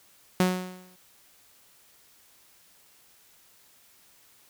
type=tone with exponential decay; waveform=sawtooth; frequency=183.3 Hz; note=F#3; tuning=16 cents flat; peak=-14 dBFS; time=0.4-0.96 s; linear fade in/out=2 ms; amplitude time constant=120 ms; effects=white hiss -59 dBFS RMS until 4.49 s